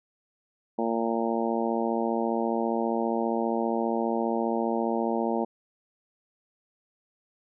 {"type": "harmonic tone", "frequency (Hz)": 114.9, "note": "A#2", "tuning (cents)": -25, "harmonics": [2, 3, 4, 5, 6, 7, 8], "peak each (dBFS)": [-29, -31, -32, -33, -34, -34, -35], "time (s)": [0.78, 5.45], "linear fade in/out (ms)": 10, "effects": []}